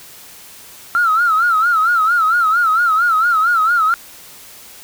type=tone with vibrato; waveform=sine; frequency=1346 Hz; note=E6; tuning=36 cents sharp; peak=-10 dBFS; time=0.95-3.94 s; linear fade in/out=0 ms; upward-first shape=sine; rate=4.4 Hz; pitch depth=120 cents each way; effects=tanh soft clip ceiling -6 dBFS + white hiss -39 dBFS RMS until 4.83 s